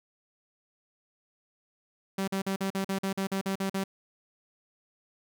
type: tone bursts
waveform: sawtooth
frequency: 193.5 Hz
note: G3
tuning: 22 cents flat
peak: -24 dBFS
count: 12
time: 2.18-3.839 s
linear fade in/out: 5 ms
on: 97 ms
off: 45 ms
effects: none